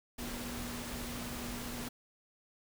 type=tone in noise; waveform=sine; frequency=241.1 Hz; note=B3; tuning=41 cents flat; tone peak=-43 dBFS; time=0.18-1.89 s; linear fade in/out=10 ms; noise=pink; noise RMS=-42 dBFS; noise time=0.18-1.89 s; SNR=-4 dB; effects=none